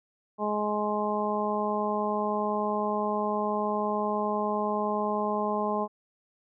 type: harmonic tone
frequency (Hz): 209.8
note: G#3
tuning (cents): +18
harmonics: 1 / 2 / 3 / 4 / 5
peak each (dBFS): -32 / -32 / -32 / -32 / -32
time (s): 0.38-5.88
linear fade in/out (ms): 50
effects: none